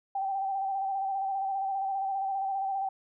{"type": "tone with vibrato", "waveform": "sine", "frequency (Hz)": 779, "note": "G5", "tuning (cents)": -11, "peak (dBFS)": -28, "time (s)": [0.15, 2.89], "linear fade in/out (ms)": 5, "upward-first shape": "square", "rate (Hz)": 15, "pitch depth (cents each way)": 27, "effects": []}